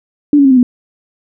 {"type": "tone with pitch steps", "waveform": "sine", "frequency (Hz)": [292.3, 280.1, 268.4, 257.1, 246.4], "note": ["D4", "C#4", "C4", "C4", "B3"], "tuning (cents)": [-8, 18, 44, -30, -4], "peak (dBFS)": -4, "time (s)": [0.33, 0.63], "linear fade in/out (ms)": 2, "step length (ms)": 60, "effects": []}